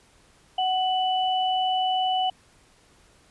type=tone pair together; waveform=sine; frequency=746.2 / 2976 Hz; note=F#5 / F#7; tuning=+14 / +9 cents; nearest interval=2 octaves; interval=2395 cents; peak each=-22 / -28 dBFS; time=0.58-2.3 s; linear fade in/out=5 ms; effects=pink hiss -58 dBFS RMS until 3.3 s + resampled to 24000 Hz